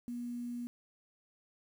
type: tone with quantisation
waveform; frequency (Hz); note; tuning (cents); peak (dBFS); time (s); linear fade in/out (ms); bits
sine; 241.1; B3; -41; -37; 0.08-0.67; 0; 10
effects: none